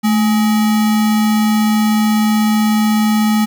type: tone with sample-and-hold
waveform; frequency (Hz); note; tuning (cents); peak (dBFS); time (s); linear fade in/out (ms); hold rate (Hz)
sine; 216.9; A3; -25; -10; 0.03-3.46; 20; 1050
effects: none